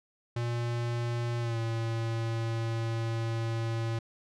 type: tone with pitch glide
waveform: square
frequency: 118.8 to 114.22 Hz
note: A#2 to A#2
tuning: +33 to -35 cents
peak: -30 dBFS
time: 0.36-3.99 s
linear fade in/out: 5 ms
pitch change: -68 cents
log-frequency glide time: 1.4-1.58 s
effects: low-pass 6000 Hz 12 dB/octave